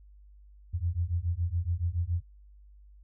sine beating tone pair, 83 / 90.1 Hz, E2 / F#2, +12 / -45 cents, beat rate 7.1 Hz, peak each -30 dBFS, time 0.73-2.22 s, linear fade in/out 20 ms, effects added 50 Hz sine -51 dBFS peak until 3.03 s

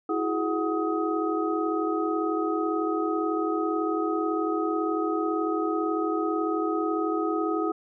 sine tone cluster, 326.2 / 364.3 / 418.2 / 740 / 1259 Hz, E4 / F#4 / G#4 / F#5 / D#6, -18 / -27 / +12 / 0 / +20 cents, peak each -27 / -34 / -30 / -34 / -31 dBFS, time 0.09-7.72 s, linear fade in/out 5 ms, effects none

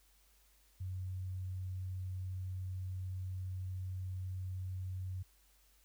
sine tone, 92.9 Hz, F#2, 7 cents sharp, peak -38 dBFS, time 0.8-5.23 s, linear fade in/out 10 ms, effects added 50 Hz sine -68 dBFS peak until 5.84 s + white hiss -70 dBFS RMS until 5.84 s

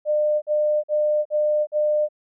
sine tone bursts, 602 Hz, D5, 43 cents sharp, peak -17 dBFS, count 5, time 0.05-2.088 s, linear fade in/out 50 ms, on 370 ms, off 47 ms, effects none

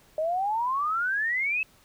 sine exponential sweep, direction up, 609 to 2637 Hz, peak -24 dBFS, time 0.18-1.63 s, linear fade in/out 2 ms, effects pink hiss -59 dBFS RMS until 1.84 s

